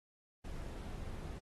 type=noise; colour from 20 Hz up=brown; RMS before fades=-44 dBFS; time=0.44-1.39 s; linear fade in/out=10 ms; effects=AAC 32 kbps